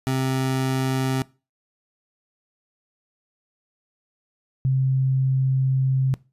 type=tone pair in turn; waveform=25% pulse / sine; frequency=131.7 / 132.31 Hz; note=C3 / C3; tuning=+12 / +20 cents; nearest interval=unison; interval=8 cents; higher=second; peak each=-17 / -17 dBFS; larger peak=neither; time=0.07-1.22 / 4.65-6.14 s; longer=second; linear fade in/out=0 ms; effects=noise-tail reverb RT60 0.3 s tail -21 dB re dry + resampled to 32000 Hz